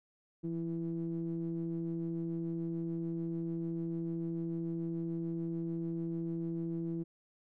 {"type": "ring-modulated tone", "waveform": "triangle", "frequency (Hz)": 82.2, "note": "E2", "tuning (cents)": -4, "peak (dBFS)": -29, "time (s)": [0.43, 7.04], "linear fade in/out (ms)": 20, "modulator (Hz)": 250, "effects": []}